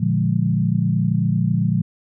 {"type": "chord", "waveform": "sine", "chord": "Bb dominant seventh", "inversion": "none", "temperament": "equal", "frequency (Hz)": [116.54, 146.83, 174.61, 207.7], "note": ["Bb2", "D3", "F3", "Ab3"], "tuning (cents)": [0, 0, 0, 0], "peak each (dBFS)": [-21, -22, -20, -24], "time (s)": [0, 1.82], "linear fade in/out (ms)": 10, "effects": []}